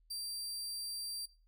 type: tone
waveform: sawtooth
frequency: 4705 Hz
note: D8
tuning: 2 cents sharp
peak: -36 dBFS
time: 0.1-1.26 s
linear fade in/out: 10 ms
effects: noise-tail reverb RT60 0.3 s tail -18 dB re dry + added 40 Hz sine -65 dBFS peak until 1.47 s